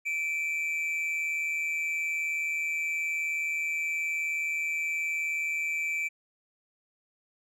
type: tone pair together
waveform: triangle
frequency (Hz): 2330 / 2489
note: D7 / D#7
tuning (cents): -14 / 0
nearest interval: minor second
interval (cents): 114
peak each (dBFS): -27 / -35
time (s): 0.05-6.09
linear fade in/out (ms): 20
effects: none